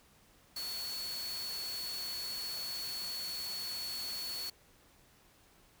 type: tone in noise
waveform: sine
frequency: 4407 Hz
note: C#8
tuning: 11 cents flat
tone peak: -38 dBFS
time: 0.56-4.5 s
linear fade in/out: 5 ms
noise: white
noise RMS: -45 dBFS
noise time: 0.56-4.5 s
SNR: +4 dB
effects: pink hiss -64 dBFS RMS until 5.8 s